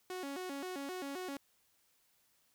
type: tone with vibrato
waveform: sawtooth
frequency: 320 Hz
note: D#4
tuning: 49 cents sharp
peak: -36 dBFS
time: 0.1-1.37 s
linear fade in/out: 2 ms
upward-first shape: square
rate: 3.8 Hz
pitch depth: 240 cents each way
effects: white hiss -73 dBFS RMS until 2.54 s